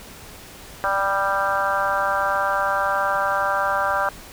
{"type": "harmonic tone with a mistuned harmonic", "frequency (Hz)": 196.2, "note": "G3", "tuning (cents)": 2, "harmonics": [3, 4, 5, 6, 7, 8], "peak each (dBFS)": [-26, -26, -26, -26, -26, -26], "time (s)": [0.84, 4.09], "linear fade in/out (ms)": 0, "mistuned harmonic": 6, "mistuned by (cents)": 18, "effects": ["pink hiss -41 dBFS RMS until 4.32 s"]}